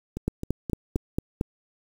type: two click trains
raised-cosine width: 3 ms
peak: -11 / -18 dBFS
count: 6 / 4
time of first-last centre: 0.28-1.411 / 0.17-0.962 s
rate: 4.42 / 3.79 Hz
effects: 7-bit